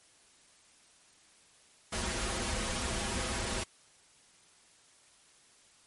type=noise with comb filter; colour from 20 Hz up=pink; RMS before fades=-34 dBFS; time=1.92-3.64 s; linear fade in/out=10 ms; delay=6.8 ms; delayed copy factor=-1; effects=white hiss -62 dBFS RMS until 5.86 s + MP3 48 kbps